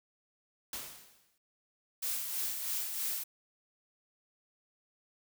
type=noise with exponential decay; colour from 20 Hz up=white; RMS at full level=-38 dBFS; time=0.73-1.38 s; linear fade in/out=2 ms; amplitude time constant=140 ms
type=noise with tremolo; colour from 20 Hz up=blue; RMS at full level=-34 dBFS; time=2.02-3.24 s; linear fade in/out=10 ms; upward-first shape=sine; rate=3.1 Hz; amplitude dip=45%
effects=none